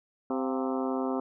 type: harmonic tone with a mistuned harmonic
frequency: 130.8 Hz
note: C3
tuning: in tune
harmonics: 2 / 3 / 4 / 5 / 6 / 7 / 8 / 9 / 10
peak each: -30 / -34 / -36 / -38 / -40 / -41 / -42 / -43 / -44 dBFS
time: 0.3-1.2 s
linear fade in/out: 2 ms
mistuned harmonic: 5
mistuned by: +94 cents
effects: none